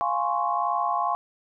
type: chord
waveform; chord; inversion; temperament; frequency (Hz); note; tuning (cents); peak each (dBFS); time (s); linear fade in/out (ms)
sine; Db major seventh; first; equal; 698.5 / 830.6 / 1046.5 / 1108.7; F5 / Ab5 / C6 / Db6; 0 / 0 / 0 / 0; -28; 0.01-1.15; 0
effects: none